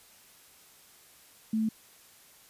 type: tone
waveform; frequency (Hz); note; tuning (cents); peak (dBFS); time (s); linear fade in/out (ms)
sine; 220; A3; 0; -25; 1.53-1.69; 5
effects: white hiss -57 dBFS RMS until 2.49 s + resampled to 32000 Hz